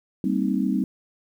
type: chord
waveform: sine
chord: C minor seventh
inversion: second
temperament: equal with one note detuned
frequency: 196 / 229.1 / 261.6 / 311.1 Hz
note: G3 / Bb3 / C4 / Eb4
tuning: 0 / -30 / 0 / 0 cents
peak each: -24 / -28 / -25 / -28 dBFS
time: 0.24-0.84 s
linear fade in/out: 2 ms
effects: 9-bit